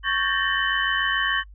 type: tone cluster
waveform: sine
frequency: 1108 / 1576 / 1765 / 1852 / 3028 Hz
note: C#6 / G6 / A6 / A#6 / F#7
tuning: -1 / +9 / +5 / -12 / +39 cents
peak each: -27 dBFS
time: 0.03-1.44 s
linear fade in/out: 50 ms
effects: noise-tail reverb RT60 0.1 s tail -26 dB re dry + added 50 Hz sine -42 dBFS peak until 1.54 s